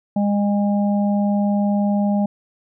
harmonic tone, 203.6 Hz, G#3, 34 cents flat, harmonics 1 / 3 / 4, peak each -16 / -26 / -28 dBFS, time 0.16-2.26 s, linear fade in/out 5 ms, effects none

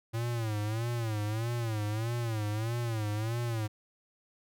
square tone with vibrato, 111.8 Hz, A2, 28 cents sharp, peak -31 dBFS, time 0.13-3.68 s, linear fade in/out 20 ms, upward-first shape sine, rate 1.6 Hz, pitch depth 120 cents each way, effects none

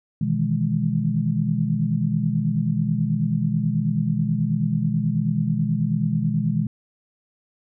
sine chord, E major seventh, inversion second, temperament equal, 123.47 / 155.56 / 164.81 / 207.7 Hz, B2 / D#3 / E3 / G#3, 0 / 0 / 0 / 0 cents, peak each -26 / -24 / -25 / -24 dBFS, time 0.21-6.67 s, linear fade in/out 5 ms, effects none

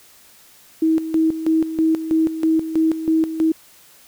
sine tone with tremolo, 320.4 Hz, E4, 49 cents flat, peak -13 dBFS, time 0.82-3.52 s, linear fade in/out 5 ms, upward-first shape square, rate 3.1 Hz, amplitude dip 70%, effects white hiss -49 dBFS RMS until 4.07 s

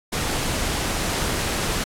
pink noise, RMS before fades -24 dBFS, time 0.12-1.84 s, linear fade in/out 10 ms, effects low-pass 11000 Hz 12 dB/octave + AAC 64 kbps

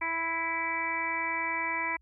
harmonic tone, 330 Hz, E4, 2 cents sharp, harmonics 1 / 2 / 3 / 4 / 5 / 6 / 7, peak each -43 / -44 / -33 / -45 / -42 / -34 / -33 dBFS, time 0.01-1.97 s, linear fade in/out 10 ms, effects added 60 Hz sine -60 dBFS peak until 2.01 s

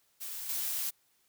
blue noise with level steps, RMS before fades -40 / -34 dBFS, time 0.2-0.91 s, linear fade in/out 20 ms, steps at 0.49 s, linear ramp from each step 2 ms, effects white hiss -71 dBFS RMS until 1.28 s

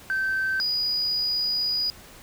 sine tone pair in turn, 1549 / 4918 Hz, G6 / D#8, -21 / -21 cents, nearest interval octave + minor sixth, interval 2000 cents, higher second, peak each -21 dBFS, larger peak neither, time 0.1-0.6 / 0.6-1.9 s, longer second, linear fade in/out 0 ms, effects tanh soft clip ceiling -20 dBFS + pink hiss -47 dBFS RMS until 2.22 s

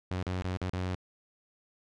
sawtooth tone with dropouts, 91.7 Hz, F#2, 15 cents flat, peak -27 dBFS, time 0.11-0.95 s, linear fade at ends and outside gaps 0 ms, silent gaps 0.228-0.267 / 0.421-0.444 / 0.571-0.616 / 0.697-0.734 s, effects low-pass 5000 Hz 12 dB/octave

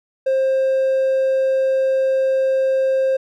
triangle tone, 530 Hz, C5, 22 cents sharp, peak -12 dBFS, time 0.26-3.17 s, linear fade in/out 10 ms, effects tanh soft clip ceiling -8 dBFS

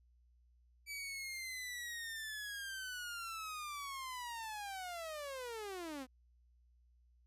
sawtooth linear sweep, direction down, 2308 to 246.9 Hz, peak -39 dBFS, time 0.86-6.07 s, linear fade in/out 50 ms, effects added 60 Hz sine -66 dBFS peak until 7.26 s + resampled to 32000 Hz

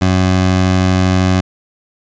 20% pulse tone, 92.8 Hz, F#2, 6 cents sharp, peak -5 dBFS, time 0.01-1.41 s, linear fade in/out 10 ms, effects resampled to 16000 Hz

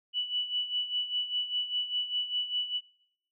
sine tone with tremolo, 2960 Hz, F#7, in tune, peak -26 dBFS, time 0.13-2.81 s, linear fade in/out 50 ms, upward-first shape sine, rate 5 Hz, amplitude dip 75%, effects noise-tail reverb RT60 0.8 s tail -24 dB re dry

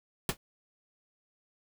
pink noise with exponential decay, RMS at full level -25 dBFS, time 0.29-0.37 s, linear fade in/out 1 ms, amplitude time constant 16 ms, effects none

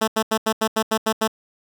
10% pulse tone bursts, 220 Hz, A3, in tune, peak -9 dBFS, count 9, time 0.01-1.278 s, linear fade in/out 10 ms, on 68 ms, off 82 ms, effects none

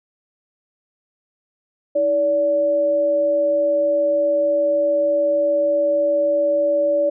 sine tone pair together, 320.7 / 576 Hz, E4 / D5, -48 / -34 cents, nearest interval minor seventh, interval 1014 cents, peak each -27 / -15 dBFS, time 1.95-7.1 s, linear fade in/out 10 ms, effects none

